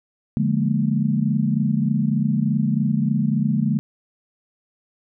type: chord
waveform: sine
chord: Bb dominant seventh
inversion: first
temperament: just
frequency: 145.68 / 174.81 / 209.8 / 233.1 Hz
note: D3 / F3 / Ab3 / Bb3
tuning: -14 / +2 / +18 / 0 cents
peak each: -22 / -26 / -21 / -24 dBFS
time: 0.37-3.79 s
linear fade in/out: 0 ms
effects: none